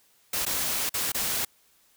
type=noise with dropouts; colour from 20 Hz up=white; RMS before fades=-28 dBFS; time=0.33-1.45 s; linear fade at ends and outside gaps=5 ms; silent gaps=0.453-0.463 / 0.894-0.94 / 1.12-1.145 s; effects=white hiss -63 dBFS RMS until 1.96 s